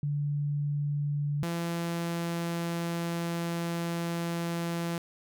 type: tone pair in turn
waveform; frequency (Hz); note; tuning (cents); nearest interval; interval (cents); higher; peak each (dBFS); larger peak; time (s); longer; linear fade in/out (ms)
sine / sawtooth; 145.4 / 169.53; D3 / E3; -17 / +49; minor third; 266; second; -27 / -26; second; 0.03-1.43 / 1.43-4.98; second; 2
effects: none